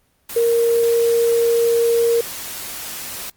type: tone in noise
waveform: sine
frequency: 466.2 Hz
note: A#4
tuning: in tune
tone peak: -13 dBFS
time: 0.36-2.21 s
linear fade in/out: 5 ms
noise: white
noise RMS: -30 dBFS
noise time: 0.29-3.3 s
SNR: +14 dB
effects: pink hiss -62 dBFS RMS until 3.36 s + Opus 24 kbps